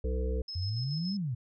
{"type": "harmonic tone", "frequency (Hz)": 63.3, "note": "B1", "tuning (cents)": 43, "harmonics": [1, 3, 5, 7, 8], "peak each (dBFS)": [-29, -42, -45, -37, -41], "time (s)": [0.04, 0.42], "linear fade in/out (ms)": 5}
{"type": "tone with tremolo", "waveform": "sine", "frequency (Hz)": 5180, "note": "E8", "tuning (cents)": -31, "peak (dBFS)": -37, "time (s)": [0.48, 1.17], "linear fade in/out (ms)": 5, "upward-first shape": "square", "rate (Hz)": 7, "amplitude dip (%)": 40}
{"type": "exponential two-way sweep", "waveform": "sine", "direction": "up then down", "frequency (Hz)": [84.6, 207.7, 112.5], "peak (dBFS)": -30, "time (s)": [0.55, 1.35], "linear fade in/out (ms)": 10, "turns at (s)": 1.16}
{"effects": []}